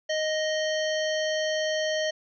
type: harmonic tone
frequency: 622.3 Hz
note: D#5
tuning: in tune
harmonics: 1 / 3 / 5 / 7 / 9 / 10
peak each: -26 / -32 / -34 / -39 / -40 / -43 dBFS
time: 0.09-2.11 s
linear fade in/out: 10 ms
effects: none